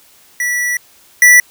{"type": "tone pair in turn", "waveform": "square", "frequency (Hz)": [1950, 1962.4], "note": ["B6", "B6"], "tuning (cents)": [-23, -12], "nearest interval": "unison", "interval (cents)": 11, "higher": "second", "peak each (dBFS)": [-15, -4], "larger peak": "second", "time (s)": [[0.4, 0.77], [1.22, 1.4]], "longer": "first", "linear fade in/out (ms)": 2, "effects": ["white hiss -47 dBFS RMS until 1.5 s"]}